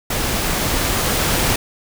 pink noise with level ramp, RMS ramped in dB -21 to -17 dBFS, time 0.1-1.56 s, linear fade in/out 5 ms, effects none

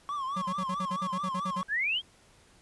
triangle tone with vibrato, 1108.7 Hz, C#6, in tune, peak -29 dBFS, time 0.09-1.63 s, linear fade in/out 0 ms, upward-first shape triangle, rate 4.6 Hz, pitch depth 140 cents each way
square tone bursts, 185 Hz, F#3, in tune, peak -33 dBFS, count 12, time 0.36-1.62 s, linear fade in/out 10 ms, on 61 ms, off 48 ms
sine exponential sweep, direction up, 1568 to 3322 Hz, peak -26 dBFS, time 1.68-2.02 s, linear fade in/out 50 ms
effects pink hiss -60 dBFS RMS until 2.61 s + resampled to 24000 Hz

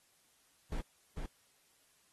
brown noise with echo, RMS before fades -37 dBFS, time 0.72-0.81 s, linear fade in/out 2 ms, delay 450 ms, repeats 1, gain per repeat -3 dB, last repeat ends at 1.26 s, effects white hiss -70 dBFS RMS until 2.12 s + AAC 32 kbps

